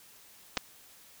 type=clicks; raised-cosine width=0.2 ms; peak=-12 dBFS; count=2; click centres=0.571 / 0.575 s; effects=white hiss -56 dBFS RMS until 1.2 s